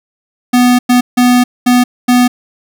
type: tone bursts at uneven times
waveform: square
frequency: 246.9 Hz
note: B3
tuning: in tune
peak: -6 dBFS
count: 5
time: 0.53-0.79 / 0.89-1.01 / 1.17-1.44 / 1.66-1.84 / 2.08-2.28 s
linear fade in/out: 10 ms
effects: none